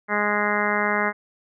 harmonic tone, 207.7 Hz, G#3, in tune, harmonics 1 / 2 / 3 / 4 / 5 / 6 / 7 / 8 / 9 / 10, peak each -29 / -29 / -29 / -29 / -29 / -29 / -29 / -29 / -29 / -29 dBFS, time 0.08-1.13 s, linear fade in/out 50 ms, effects none

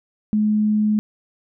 sine tone, 212.4 Hz, G#3, 39 cents sharp, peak -15 dBFS, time 0.33-0.99 s, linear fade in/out 0 ms, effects none

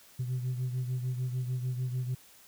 sine beating tone pair, 125.9 / 132.6 Hz, B2 / C3, +34 / +23 cents, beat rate 6.7 Hz, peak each -29 / -36 dBFS, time 0.19-2.15 s, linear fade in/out 10 ms, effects tanh soft clip ceiling -27 dBFS + white hiss -57 dBFS RMS until 2.47 s

